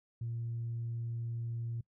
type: tone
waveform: sine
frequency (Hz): 116.54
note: A#2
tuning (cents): 0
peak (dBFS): -34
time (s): 0.21-1.81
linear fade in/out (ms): 5
effects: noise-tail reverb RT60 0.1 s tail -24 dB re dry + tanh soft clip ceiling -31 dBFS